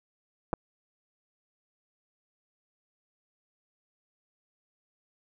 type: clicks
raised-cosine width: 1 ms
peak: -15 dBFS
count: 2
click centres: 0.531 / 0.537 s
effects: none